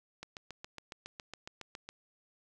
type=click train; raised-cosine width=0.2 ms; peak=-26 dBFS; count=13; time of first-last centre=0.23-1.89 s; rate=7.23 Hz; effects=none